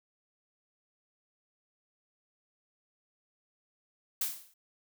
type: noise with exponential decay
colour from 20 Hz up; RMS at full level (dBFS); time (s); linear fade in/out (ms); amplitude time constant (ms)
blue; -28; 4.21-4.54; 5; 71
effects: none